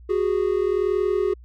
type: tone pair together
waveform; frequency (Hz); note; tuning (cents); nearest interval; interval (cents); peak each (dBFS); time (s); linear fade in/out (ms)
triangle; 370 / 411.1; F#4 / G#4; 0 / -18; major second; 182; -20; 0.09-1.34; 10
effects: added 60 Hz sine -42 dBFS peak until 1.44 s